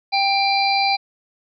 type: harmonic tone with a mistuned harmonic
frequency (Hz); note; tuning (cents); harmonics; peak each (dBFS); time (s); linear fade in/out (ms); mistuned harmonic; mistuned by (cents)
790; G5; +13; 1 / 3 / 5 / 6; -18 / -22 / -24 / -24; 0.12-0.97; 20; 5; +57
effects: none